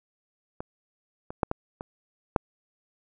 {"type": "clicks", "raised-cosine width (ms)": 1, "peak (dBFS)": [-20, -22, -8, -13, -21, -6], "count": 6, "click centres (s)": [0.605, 1.305, 1.432, 1.514, 1.809, 2.362], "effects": []}